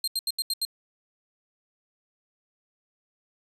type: tone bursts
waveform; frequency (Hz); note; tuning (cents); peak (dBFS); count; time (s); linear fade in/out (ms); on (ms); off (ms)
sawtooth; 4186; C8; 0; -22; 6; 0.04-0.651; 2; 36; 79
effects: resampled to 32000 Hz